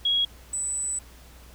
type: tone pair in turn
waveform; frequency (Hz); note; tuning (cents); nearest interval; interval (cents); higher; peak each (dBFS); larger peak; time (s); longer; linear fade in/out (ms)
sine; 3311 / 7957; G#7 / B8; -6 / +12; octave + minor third; 1518; second; -20 / -26; first; 0.05-0.25 / 0.53-0.99; second; 5
effects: added 60 Hz sine -48 dBFS peak until 1.54 s + pink hiss -52 dBFS RMS until 1.54 s